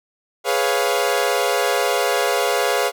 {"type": "chord", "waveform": "sawtooth", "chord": "C# dominant seventh", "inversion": "second", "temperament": "equal", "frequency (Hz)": [415.3, 493.9, 554.4, 698.5], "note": ["G#4", "B4", "C#5", "E#5"], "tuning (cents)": [0, 0, 0, 0], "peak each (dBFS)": -19, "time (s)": [0.44, 2.92], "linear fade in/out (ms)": 50, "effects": []}